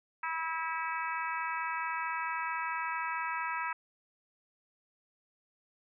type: harmonic tone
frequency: 324.5 Hz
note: E4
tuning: 27 cents flat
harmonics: 3 / 4 / 5 / 6 / 7 / 8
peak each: -36 / -38 / -40 / -42 / -43 / -44 dBFS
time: 0.23-3.73 s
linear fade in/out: 5 ms
effects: none